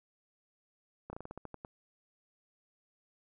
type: slowing click train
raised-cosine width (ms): 1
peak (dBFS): -29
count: 10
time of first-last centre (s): 1.1-1.649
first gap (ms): 30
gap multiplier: 1.17
effects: none